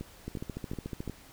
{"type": "two click trains", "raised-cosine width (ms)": 3, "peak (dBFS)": [-24, -23], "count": [4, 12], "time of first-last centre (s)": [[0.01, 1.097], [0.28, 1.077]], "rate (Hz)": [2.76, 13.8], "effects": ["pink hiss -54 dBFS RMS until 1.32 s"]}